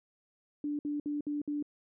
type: tone bursts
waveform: sine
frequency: 293.3 Hz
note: D4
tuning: 2 cents flat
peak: -31 dBFS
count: 5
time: 0.64-1.626 s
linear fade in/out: 2 ms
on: 150 ms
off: 59 ms
effects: none